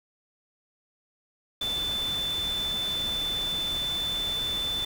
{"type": "tone in noise", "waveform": "sine", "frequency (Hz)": 3520, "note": "A7", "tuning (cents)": 0, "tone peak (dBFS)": -27, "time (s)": [1.61, 4.85], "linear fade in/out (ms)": 5, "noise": "pink", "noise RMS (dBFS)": -38, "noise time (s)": [1.61, 4.85], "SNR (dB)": 8, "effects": []}